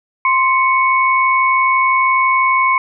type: tone pair together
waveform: sine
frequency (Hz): 1046.5 / 2217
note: C6 / C#7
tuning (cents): 0 / 0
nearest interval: octave + minor second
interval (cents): 1300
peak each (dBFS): -12 / -15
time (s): 0.25-2.78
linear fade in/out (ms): 2
effects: none